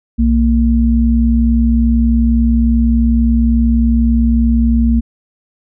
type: tone pair together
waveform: sine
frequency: 61.74 / 230.6 Hz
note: B1 / A#3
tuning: 0 / -19 cents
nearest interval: octave + major seventh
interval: 2281 cents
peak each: -11 dBFS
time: 0.18-5.01 s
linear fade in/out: 20 ms
effects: none